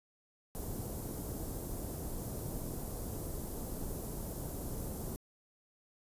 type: band-stop noise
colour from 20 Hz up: pink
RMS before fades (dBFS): -40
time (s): 0.55-5.16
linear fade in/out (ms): 0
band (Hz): 550 to 11000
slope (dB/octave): 12
effects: resampled to 32000 Hz